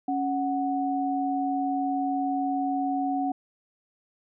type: tone pair together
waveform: sine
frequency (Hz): 276.7 / 740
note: C#4 / F#5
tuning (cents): -3 / 0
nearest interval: octave + perfect fourth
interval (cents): 1703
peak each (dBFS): -27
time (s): 0.08-3.32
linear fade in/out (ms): 5
effects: none